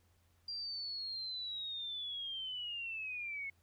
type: linear sweep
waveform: sine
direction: down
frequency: 4771 to 2174 Hz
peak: -39 dBFS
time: 0.48-3.5 s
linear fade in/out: 5 ms
effects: added 86 Hz sine -70 dBFS peak until 3.62 s + pink hiss -75 dBFS RMS until 3.62 s